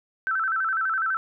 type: tone with vibrato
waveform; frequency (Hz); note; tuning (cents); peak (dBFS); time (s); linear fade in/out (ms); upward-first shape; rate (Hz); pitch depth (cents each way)
sine; 1429; F6; +39; -22; 0.27-1.17; 0; square; 12; 130
effects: none